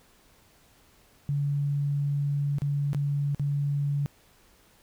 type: tone with dropouts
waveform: sine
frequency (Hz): 142.9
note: D3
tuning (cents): -47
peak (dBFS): -24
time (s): 1.29-4.06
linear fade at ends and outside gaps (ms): 0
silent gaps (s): 2.584-2.619 / 2.932-2.947 / 3.347-3.396
effects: pink hiss -60 dBFS RMS until 4.82 s